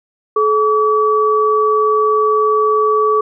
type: tone pair together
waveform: sine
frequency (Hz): 429.2 / 1144.5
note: A4 / D6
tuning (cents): -43 / -45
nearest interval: octave + perfect fourth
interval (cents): 1698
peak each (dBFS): -13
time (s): 0.36-3.21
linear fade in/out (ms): 5
effects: none